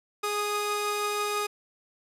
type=tone pair together; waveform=sawtooth; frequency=415.3 / 1239.8 Hz; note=G#4 / D#6; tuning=0 / -7 cents; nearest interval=octave + perfect fifth; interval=1893 cents; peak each=-26 dBFS; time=0.23-1.47 s; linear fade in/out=10 ms; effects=resampled to 32000 Hz